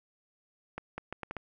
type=accelerating click train; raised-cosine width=0.5 ms; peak=-22 dBFS; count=6; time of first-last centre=0.78-1.367 s; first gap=200 ms; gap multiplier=0.73; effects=none